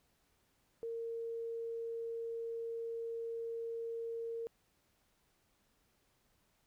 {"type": "tone", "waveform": "sine", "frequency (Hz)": 460, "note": "A#4", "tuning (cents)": -23, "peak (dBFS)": -38, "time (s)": [0.83, 4.47], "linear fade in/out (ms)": 0, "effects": ["pink hiss -75 dBFS RMS until 6.66 s"]}